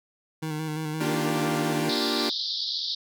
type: tone with vibrato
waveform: 25% pulse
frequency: 155.5 Hz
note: D#3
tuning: 1 cent flat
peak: -25 dBFS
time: 0.42-1.9 s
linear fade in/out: 10 ms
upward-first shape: square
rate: 5.8 Hz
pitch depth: 27 cents each way
type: chord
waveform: sawtooth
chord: G minor seventh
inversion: first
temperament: equal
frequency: 233.1 / 293.7 / 349.2 / 392 Hz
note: Bb3 / D4 / F4 / G4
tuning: 0 / 0 / 0 / 0 cents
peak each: -27 / -26 / -28 / -28 dBFS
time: 1-2.3 s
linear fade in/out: 10 ms
type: band-pass noise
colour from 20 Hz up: pink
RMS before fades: -30 dBFS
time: 1.89-2.95 s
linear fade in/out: 5 ms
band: 3500 to 5100 Hz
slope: 96 dB/octave
effects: none